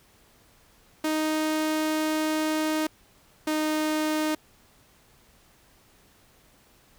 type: tone pair in turn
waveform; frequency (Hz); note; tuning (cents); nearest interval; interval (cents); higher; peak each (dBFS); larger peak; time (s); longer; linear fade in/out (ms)
sawtooth; 311.1 / 308.8; D#4 / D#4; 0 / -13; unison; 13; first; -20; neither; 1.04-2.87 / 3.47-4.35; first; 5
effects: pink hiss -59 dBFS RMS until 6.98 s